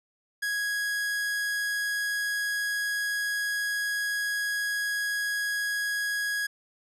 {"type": "tone", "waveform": "45% pulse", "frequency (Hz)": 1659, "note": "G#6", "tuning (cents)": -2, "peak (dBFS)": -27, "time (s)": [0.42, 6.47], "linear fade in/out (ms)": 10, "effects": ["resampled to 32000 Hz"]}